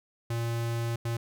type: tone bursts at uneven times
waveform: square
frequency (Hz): 116.54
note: A#2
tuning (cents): 0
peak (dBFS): -29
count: 2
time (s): 0.3-0.96 / 1.05-1.17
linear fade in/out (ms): 5
effects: none